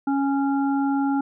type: harmonic tone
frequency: 276.7 Hz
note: C#4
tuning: 3 cents flat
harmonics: 1 / 3 / 5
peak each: -20 / -27 / -34 dBFS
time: 0.07-1.21 s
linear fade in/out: 5 ms
effects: none